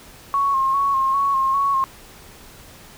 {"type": "tone with vibrato", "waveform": "sine", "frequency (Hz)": 1091, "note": "C#6", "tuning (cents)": -28, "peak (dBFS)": -16, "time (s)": [0.34, 1.84], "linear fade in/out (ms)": 0, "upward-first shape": "square", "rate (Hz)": 2.5, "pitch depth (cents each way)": 33, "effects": ["pink hiss -44 dBFS RMS until 2.97 s"]}